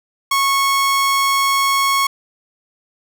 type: tone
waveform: sawtooth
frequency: 1100 Hz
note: C#6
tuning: 14 cents flat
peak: -10 dBFS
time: 0.31-2.07 s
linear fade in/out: 5 ms
effects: none